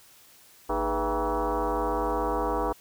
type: tone with frequency modulation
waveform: sine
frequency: 233.1 Hz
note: A#3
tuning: in tune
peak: -24 dBFS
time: 0.69-2.73 s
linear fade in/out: 10 ms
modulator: 181 Hz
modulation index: 5.2
effects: white hiss -55 dBFS RMS until 2.8 s